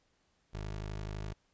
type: tone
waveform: 20% pulse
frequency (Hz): 51.91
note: G#1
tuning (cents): 0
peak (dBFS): -33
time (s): 0.53-1.34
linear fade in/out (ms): 20
effects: pink hiss -74 dBFS RMS until 1.53 s + resampled to 16000 Hz